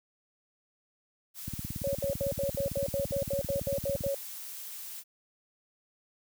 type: noise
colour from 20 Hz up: blue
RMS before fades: -42 dBFS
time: 1.34-5.04 s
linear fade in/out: 50 ms
type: click train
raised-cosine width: 5 ms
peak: -23 dBFS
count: 47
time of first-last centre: 1.48-4.064 s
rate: 17.8 Hz
type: tone bursts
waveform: sine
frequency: 554.4 Hz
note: C#5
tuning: in tune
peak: -28 dBFS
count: 13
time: 1.84-4.146 s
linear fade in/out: 2 ms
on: 110 ms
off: 73 ms
effects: high-pass 60 Hz 12 dB/octave